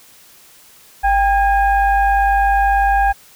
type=tone with frequency modulation; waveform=sine; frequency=794 Hz; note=G5; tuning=22 cents sharp; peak=-11 dBFS; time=1.03-3.13 s; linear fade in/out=20 ms; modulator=843 Hz; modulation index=0.76; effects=white hiss -46 dBFS RMS until 3.35 s